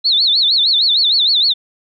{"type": "tone with vibrato", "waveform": "sine", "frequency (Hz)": 3940, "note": "B7", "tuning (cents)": -5, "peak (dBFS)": -10, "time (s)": [0.04, 1.54], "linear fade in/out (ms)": 20, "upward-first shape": "sine", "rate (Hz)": 6.5, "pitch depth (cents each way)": 210, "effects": []}